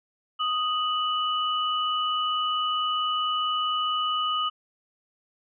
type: tone pair together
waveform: sine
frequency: 1244.5 / 2960 Hz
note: D#6 / F#7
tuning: 0 / 0 cents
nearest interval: octave + minor third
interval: 1500 cents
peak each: -25 / -28 dBFS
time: 0.39-4.5 s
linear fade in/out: 20 ms
effects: none